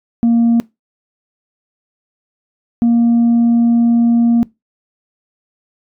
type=tone pair in turn; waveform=sine; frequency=233.1 / 234.5 Hz; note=A#3 / A#3; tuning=0 / +11 cents; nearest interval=unison; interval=11 cents; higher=second; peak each=-6 dBFS; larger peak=neither; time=0.23-0.6 / 2.82-4.43 s; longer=second; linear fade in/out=0 ms; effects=noise-tail reverb RT60 0.2 s tail -23 dB re dry + tanh soft clip ceiling -7 dBFS